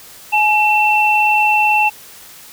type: tone pair together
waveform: sine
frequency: 846.2 / 2691 Hz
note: G#5 / E7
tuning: +32 / +35 cents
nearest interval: octave + minor sixth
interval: 2003 cents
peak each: -13 dBFS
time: 0.32-1.9 s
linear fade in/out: 20 ms
effects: white hiss -39 dBFS RMS until 2.52 s